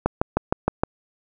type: click train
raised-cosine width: 1 ms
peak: -4 dBFS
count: 6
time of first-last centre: 0.06-0.835 s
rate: 6.45 Hz
effects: none